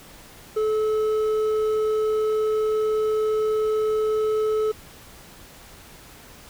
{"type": "tone with hard clipping", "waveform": "sine", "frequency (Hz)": 432.2, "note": "A4", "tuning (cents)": -31, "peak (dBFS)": -21, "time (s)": [0.56, 4.72], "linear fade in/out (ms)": 10, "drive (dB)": 5, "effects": ["pink hiss -46 dBFS RMS until 6.49 s"]}